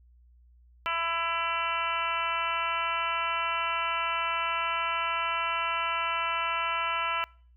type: harmonic tone with a mistuned harmonic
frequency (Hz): 333.4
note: E4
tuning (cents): +20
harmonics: 2 / 3 / 4 / 5 / 6 / 7 / 8 / 9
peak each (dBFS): -40 / -33 / -31 / -40 / -40 / -36 / -36 / -38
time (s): 0.86-7.24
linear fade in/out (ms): 0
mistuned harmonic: 8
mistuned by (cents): +21
effects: noise-tail reverb RT60 0.5 s tail -26 dB re dry + added 60 Hz sine -55 dBFS peak until 7.56 s